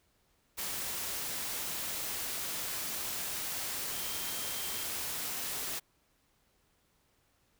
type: tone in noise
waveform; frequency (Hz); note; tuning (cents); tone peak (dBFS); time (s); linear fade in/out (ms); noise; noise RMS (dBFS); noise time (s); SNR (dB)
sine; 3174; G7; +21; -47; 3.93-4.85; 20; white; -37; 0.57-5.8; -13
effects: pink hiss -72 dBFS RMS until 7.59 s